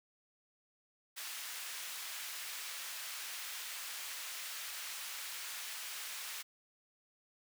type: high-pass noise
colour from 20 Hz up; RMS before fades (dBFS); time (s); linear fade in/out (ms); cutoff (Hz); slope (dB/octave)
pink; -44; 1.16-6.43; 20; 1700; 12
effects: none